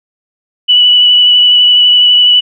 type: tone with vibrato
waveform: sine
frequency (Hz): 2957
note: F#7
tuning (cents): -2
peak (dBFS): -3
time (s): 0.68-2.41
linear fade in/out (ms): 20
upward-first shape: triangle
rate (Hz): 12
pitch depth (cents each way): 18
effects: none